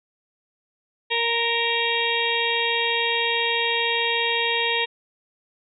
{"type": "harmonic tone with a mistuned harmonic", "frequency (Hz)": 466.2, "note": "A#4", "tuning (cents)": 0, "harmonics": [1, 2, 4, 5, 6, 7, 8], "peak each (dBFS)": [-28, -28, -28, -28, -28, -28, -28], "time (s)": [1.1, 4.86], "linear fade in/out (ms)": 20, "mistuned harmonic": 6, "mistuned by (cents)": -18, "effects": []}